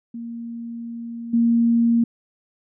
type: tone with level steps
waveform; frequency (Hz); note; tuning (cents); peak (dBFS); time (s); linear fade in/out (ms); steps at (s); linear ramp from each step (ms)
sine; 233.1; A#3; 0; -29 / -14; 0.14-2.04; 5; 1.33; 10
effects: none